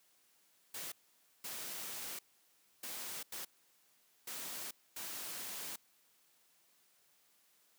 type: noise bursts at uneven times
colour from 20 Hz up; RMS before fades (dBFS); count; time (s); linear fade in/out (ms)
white; -44; 6; 0.74-0.92 / 1.44-2.19 / 2.83-3.23 / 3.32-3.45 / 4.27-4.71 / 4.96-5.76; 5
effects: white hiss -71 dBFS RMS until 7.78 s + high-pass 150 Hz 12 dB/octave